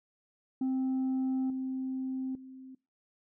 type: tone with level steps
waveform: sine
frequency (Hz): 261.6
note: C4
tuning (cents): 0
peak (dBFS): -25 / -31 / -45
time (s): 0.61-2.75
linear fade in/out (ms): 5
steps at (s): 1.5 / 2.35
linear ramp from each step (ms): 2
effects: noise-tail reverb RT60 0.3 s tail -23 dB re dry + tanh soft clip ceiling -27 dBFS